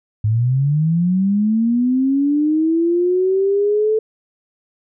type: linear sweep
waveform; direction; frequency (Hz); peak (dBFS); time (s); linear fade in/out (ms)
sine; up; 103.83 to 440; -13; 0.24-3.99; 5
effects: none